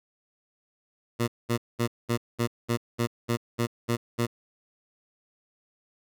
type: tone bursts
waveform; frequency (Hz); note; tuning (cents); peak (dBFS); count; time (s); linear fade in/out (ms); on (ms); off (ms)
15% pulse; 118.1; A#2; +23; -17; 11; 1.19-4.269; 20; 89; 210
effects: none